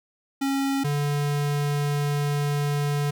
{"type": "tone pair in turn", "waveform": "square", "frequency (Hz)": [273.7, 144.99], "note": ["C#4", "D3"], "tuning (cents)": [-22, -22], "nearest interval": "major seventh", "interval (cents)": 1100, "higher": "first", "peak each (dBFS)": -23, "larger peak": "neither", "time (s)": [[0.41, 0.84], [0.84, 3.11]], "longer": "second", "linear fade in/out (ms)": 10, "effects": []}